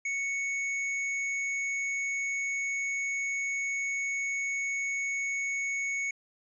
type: tone with tanh clipping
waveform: sine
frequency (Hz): 2217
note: C#7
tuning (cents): 0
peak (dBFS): -31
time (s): 0.05-6.11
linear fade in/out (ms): 5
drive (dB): 12
effects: resampled to 22050 Hz